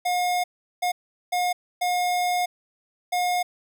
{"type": "tone bursts at uneven times", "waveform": "square", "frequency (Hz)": 717, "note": "F5", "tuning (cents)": 45, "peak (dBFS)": -22, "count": 5, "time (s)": [[0.05, 0.44], [0.82, 0.92], [1.32, 1.53], [1.81, 2.46], [3.12, 3.43]], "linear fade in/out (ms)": 10, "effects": []}